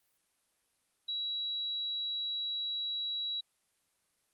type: tone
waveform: sine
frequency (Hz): 3900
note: B7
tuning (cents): -23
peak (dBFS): -33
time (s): 1.08-3.41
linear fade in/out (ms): 10
effects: white hiss -75 dBFS RMS until 4.33 s + Opus 32 kbps